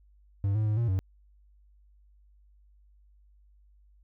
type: tone with pitch steps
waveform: triangle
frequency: 99.3 / 108 / 106.5 / 117.5 / 94.3 Hz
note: G2 / A2 / G#2 / A#2 / F#2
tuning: +23 / -32 / +44 / +14 / +33 cents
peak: -22 dBFS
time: 0.44-0.99 s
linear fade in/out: 0 ms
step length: 110 ms
effects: added 50 Hz sine -57 dBFS peak until 4.03 s